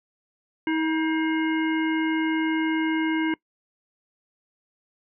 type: harmonic tone with a mistuned harmonic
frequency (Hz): 318.4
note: D#4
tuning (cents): +40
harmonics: 1 / 3 / 5 / 7 / 9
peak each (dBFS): -22 / -32 / -33 / -32 / -39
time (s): 0.67-3.34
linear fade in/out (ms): 2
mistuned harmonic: 7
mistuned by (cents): -76
effects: noise-tail reverb RT60 0.1 s tail -23 dB re dry